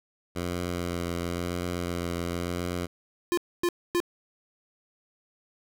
10% pulse tone with vibrato, 87.31 Hz, F2, in tune, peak -21 dBFS, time 0.35-2.87 s, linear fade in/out 20 ms, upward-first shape triangle, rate 0.96 Hz, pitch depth 22 cents each way
square tone bursts, 349.2 Hz, F4, in tune, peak -23 dBFS, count 3, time 3.32-4.002 s, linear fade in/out 0 ms, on 54 ms, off 260 ms
effects none

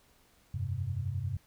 sine chord, F suspended second, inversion none, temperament equal with one note detuned, 87.31 / 98.4 / 130.81 Hz, F2 / G2 / C3, 0 / +7 / 0 cents, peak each -38 / -34 / -36 dBFS, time 0.54-1.37 s, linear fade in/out 5 ms, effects pink hiss -65 dBFS RMS until 1.46 s

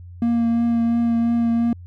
triangle tone with vibrato, 233.1 Hz, A#3, in tune, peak -14 dBFS, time 0.22-1.73 s, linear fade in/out 2 ms, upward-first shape triangle, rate 2.9 Hz, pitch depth 16 cents each way, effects added 88 Hz sine -36 dBFS peak until 1.86 s

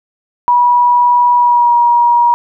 sine tone with pitch glide, 971 to 953.8 Hz, B5 to A#5, -30 to +39 cents, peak -6 dBFS, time 0.48-2.34 s, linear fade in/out 0 ms, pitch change -31 cents, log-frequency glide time 1.36-1.73 s, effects none

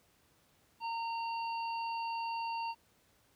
harmonic tone, 919 Hz, A#5, 25 cents flat, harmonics 1 / 3 / 5, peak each -35 / -45 / -49 dBFS, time 0.8-2.75 s, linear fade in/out 50 ms, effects pink hiss -69 dBFS RMS until 3.35 s + high-pass 60 Hz 12 dB/octave

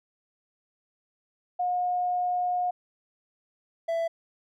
sine / triangle tone pair in turn, 719 / 664.9 Hz, F#5 / E5, -50 / +15 cents, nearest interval minor second, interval 135 cents, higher first, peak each -24 / -23 dBFS, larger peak second, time 1.59-2.71 / 3.88-4.08 s, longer first, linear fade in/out 10 ms, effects none

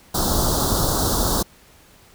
pink band-stop noise, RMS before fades -20 dBFS, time 0.14-1.43 s, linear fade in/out 10 ms, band 1400 to 3700 Hz, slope 48 dB/octave, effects pink hiss -51 dBFS RMS until 2.14 s

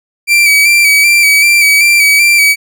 40% pulse tone with vibrato, 2317 Hz, D7, 24 cents flat, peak -4 dBFS, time 0.27-2.56 s, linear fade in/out 50 ms, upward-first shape square, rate 2.6 Hz, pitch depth 30 cents each way, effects none

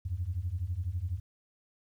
sine beating tone pair, 82.41 / 94.41 Hz, E2 / F#2, 0 / +35 cents, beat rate 12 Hz, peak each -34 / -33 dBFS, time 0.05-1.2 s, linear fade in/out 10 ms, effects tanh soft clip ceiling -23 dBFS + 11-bit

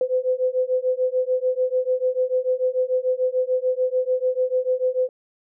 sine beating tone pair, 506 / 512.8 Hz, B4 / C5, +42 / -35 cents, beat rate 6.8 Hz, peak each -22 dBFS, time 0.01-5.09 s, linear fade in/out 2 ms, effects none

